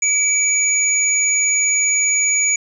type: tone pair together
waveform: sine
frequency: 2305 / 6820 Hz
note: D7 / G#8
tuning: -33 / +45 cents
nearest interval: octave + perfect fifth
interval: 1878 cents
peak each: -19 / -15 dBFS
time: 0.02-2.56 s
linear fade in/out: 5 ms
effects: none